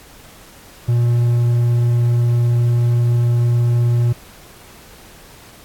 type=tone; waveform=triangle; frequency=119.5 Hz; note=A#2; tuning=43 cents sharp; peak=-10 dBFS; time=0.88-4.13 s; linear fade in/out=10 ms; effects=pink hiss -43 dBFS RMS until 5.64 s + AAC 64 kbps